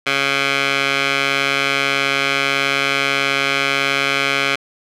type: tone with band-pass filter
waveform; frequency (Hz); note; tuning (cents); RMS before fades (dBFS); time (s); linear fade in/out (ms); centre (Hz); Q
15% pulse; 138.4; C#3; -2; -18; 0.06-4.56; 10; 2400; 1.6
effects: none